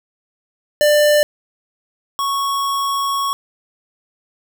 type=tone pair in turn; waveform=square; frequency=594 / 1107.5 Hz; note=D5 / C#6; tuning=+20 / -2 cents; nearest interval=major seventh; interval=1078 cents; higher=second; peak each=-11 / -18 dBFS; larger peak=first; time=0.81-1.23 / 2.19-3.33 s; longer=second; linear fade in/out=0 ms; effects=none